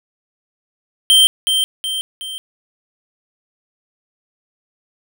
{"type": "tone with echo", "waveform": "square", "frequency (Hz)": 3136, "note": "G7", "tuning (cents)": 0, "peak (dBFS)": -8, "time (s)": [1.1, 1.27], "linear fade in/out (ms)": 0, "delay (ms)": 370, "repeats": 3, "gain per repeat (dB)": -6, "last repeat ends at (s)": 2.38, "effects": []}